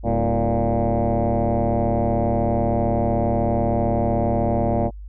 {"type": "tone with frequency modulation", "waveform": "sine", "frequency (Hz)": 244, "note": "B3", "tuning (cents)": -21, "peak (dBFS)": -16, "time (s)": [0.03, 4.91], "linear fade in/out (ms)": 50, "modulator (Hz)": 113, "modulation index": 4.5, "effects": ["tanh soft clip ceiling -13 dBFS", "added 50 Hz sine -33 dBFS peak until 5.08 s"]}